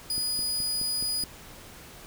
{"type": "tone", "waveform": "sawtooth", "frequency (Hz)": 4950, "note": "D#8", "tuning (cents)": -10, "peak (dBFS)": -24, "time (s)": [0.1, 1.24], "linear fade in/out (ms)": 2}
{"type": "click train", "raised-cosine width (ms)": 3, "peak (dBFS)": -27, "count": 6, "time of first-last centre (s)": [0.18, 1.237], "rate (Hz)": 4.73}
{"effects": ["pink hiss -47 dBFS RMS until 2.06 s"]}